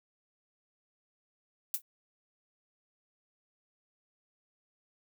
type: noise with exponential decay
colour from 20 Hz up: violet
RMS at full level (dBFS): -27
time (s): 1.74-1.82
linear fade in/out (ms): 2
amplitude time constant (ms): 17
effects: none